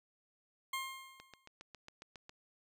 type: tone with exponential decay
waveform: 20% pulse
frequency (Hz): 1064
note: C6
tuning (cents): +29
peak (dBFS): -30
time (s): 0.73-1.47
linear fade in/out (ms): 5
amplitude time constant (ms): 160
type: click train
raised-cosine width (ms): 0.2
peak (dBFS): -33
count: 9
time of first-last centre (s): 1.2-2.294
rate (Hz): 7.31
effects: none